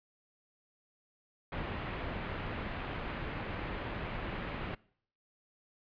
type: low-pass noise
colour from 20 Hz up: pink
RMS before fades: -39 dBFS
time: 1.52-4.75 s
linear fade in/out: 5 ms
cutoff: 2800 Hz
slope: 24 dB/octave
effects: noise-tail reverb RT60 0.6 s tail -23 dB re dry + resampled to 11025 Hz